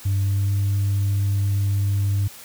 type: tone with pitch glide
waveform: sine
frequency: 98 to 99.54 Hz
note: G2 to G2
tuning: 0 to +27 cents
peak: -16 dBFS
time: 0.05-2.28 s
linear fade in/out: 10 ms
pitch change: +27 cents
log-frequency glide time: 0.24-0.52 s
effects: tanh soft clip ceiling -16 dBFS + white hiss -42 dBFS RMS until 2.44 s